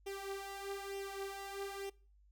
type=tone with flanger; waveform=sawtooth; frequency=394.2 Hz; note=G4; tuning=10 cents sharp; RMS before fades=-44 dBFS; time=0.06-1.9 s; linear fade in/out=10 ms; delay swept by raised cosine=0.34 to 4.04 ms; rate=1.1 Hz; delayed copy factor=+0.7; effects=noise-tail reverb RT60 0.4 s tail -23 dB re dry + added 50 Hz sine -63 dBFS peak until 2.31 s